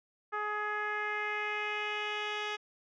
10% pulse tone with low-pass filter sweep, 420 Hz, G#4, 19 cents sharp, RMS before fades -35 dBFS, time 0.32-2.57 s, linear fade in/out 20 ms, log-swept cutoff 1400 to 3800 Hz, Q 2.5, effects none

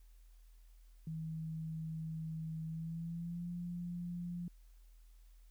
sine tone with pitch glide, 160 to 174.48 Hz, D#3 to F3, +49 to -1 cents, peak -39 dBFS, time 1.07-4.48 s, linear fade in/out 2 ms, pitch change +150 cents, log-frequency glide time 2.65-3.5 s, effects added 41 Hz sine -57 dBFS peak until 5.5 s + white hiss -75 dBFS RMS until 5.5 s

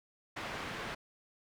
white low-pass noise, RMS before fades -41 dBFS, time 0.36-0.95 s, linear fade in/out 10 ms, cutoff 2000 Hz, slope 12 dB/octave, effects none

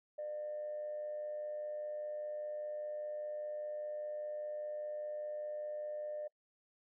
sine tone with amplitude modulation, 600 Hz, D5, 37 cents sharp, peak -36 dBFS, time 0.18-6.28 s, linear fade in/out 10 ms, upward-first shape sine, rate 105 Hz, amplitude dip 40%, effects noise-tail reverb RT60 0.1 s tail -26 dB re dry + tanh soft clip ceiling -34 dBFS

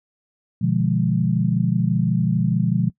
sine chord, B diminished seventh, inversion none, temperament equal with one note detuned, 123.47 / 149.49 / 174.61 / 207.7 Hz, B2 / D3 / F3 / Ab3, 0 / +31 / 0 / 0 cents, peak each -22 / -24 / -20 / -24 dBFS, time 0.61-2.9 s, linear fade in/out 10 ms, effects noise-tail reverb RT60 0.1 s tail -22 dB re dry

